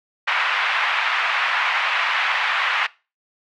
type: band-pass noise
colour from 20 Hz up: white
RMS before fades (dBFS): -21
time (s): 0.27-2.87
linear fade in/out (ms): 10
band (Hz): 860 to 2600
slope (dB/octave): 24
effects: noise-tail reverb RT60 0.3 s tail -21 dB re dry